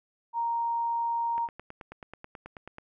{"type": "tone", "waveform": "sine", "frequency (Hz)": 932.3, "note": "A#5", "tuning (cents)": 0, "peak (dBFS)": -26, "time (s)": [0.33, 1.49], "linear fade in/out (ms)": 50}
{"type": "click train", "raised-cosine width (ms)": 0.5, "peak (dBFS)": -27, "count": 14, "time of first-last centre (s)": [1.38, 2.784], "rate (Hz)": 9.26}
{"effects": []}